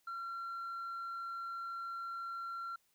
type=tone with tanh clipping; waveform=sine; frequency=1367 Hz; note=F6; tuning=37 cents flat; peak=-40 dBFS; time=0.07-2.76 s; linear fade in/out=5 ms; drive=1 dB; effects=white hiss -75 dBFS RMS until 2.94 s